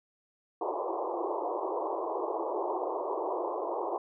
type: band-pass noise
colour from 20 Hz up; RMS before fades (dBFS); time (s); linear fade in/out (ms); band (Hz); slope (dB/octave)
pink; -33; 0.61-3.98; 5; 330 to 1100; 96
effects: none